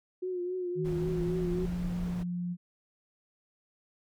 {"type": "tone with vibrato", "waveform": "sine", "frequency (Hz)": 361.5, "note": "F#4", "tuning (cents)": -40, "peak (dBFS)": -31, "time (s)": [0.22, 1.66], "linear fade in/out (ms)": 10, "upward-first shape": "triangle", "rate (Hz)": 3.7, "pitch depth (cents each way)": 53}
{"type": "tone with pitch glide", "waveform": "sine", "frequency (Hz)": [159, 176.42], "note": ["D#3", "F3"], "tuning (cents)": [38, 18], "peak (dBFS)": -31, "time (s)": [0.75, 2.57], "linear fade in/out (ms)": 50, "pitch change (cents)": 180, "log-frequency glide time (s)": [0.87, 1.72]}
{"type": "noise", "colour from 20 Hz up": "brown", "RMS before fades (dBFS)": -39, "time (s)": [0.84, 2.24], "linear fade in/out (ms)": 20}
{"effects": []}